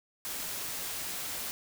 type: noise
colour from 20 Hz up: white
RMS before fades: -37 dBFS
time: 0.25-1.51 s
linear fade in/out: 0 ms
effects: none